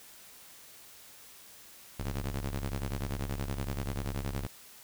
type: ring-modulated tone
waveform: sawtooth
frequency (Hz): 69.3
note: C#2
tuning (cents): 0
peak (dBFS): -26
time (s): 1.99-4.47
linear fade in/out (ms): 10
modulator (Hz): 29.4
effects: white hiss -53 dBFS RMS until 4.83 s